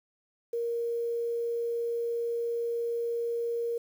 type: tone with quantisation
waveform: sine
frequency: 468.5 Hz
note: A#4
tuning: 9 cents sharp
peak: -28 dBFS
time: 0.53-3.78 s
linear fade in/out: 5 ms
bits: 9
effects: none